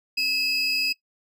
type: tone pair together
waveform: triangle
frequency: 2601 / 4933 Hz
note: E7 / D#8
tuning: -24 / -16 cents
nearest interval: major seventh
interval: 1108 cents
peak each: -22 / -21 dBFS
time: 0.17-0.93 s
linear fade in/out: 10 ms
effects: noise-tail reverb RT60 0.1 s tail -18 dB re dry + tanh soft clip ceiling -17 dBFS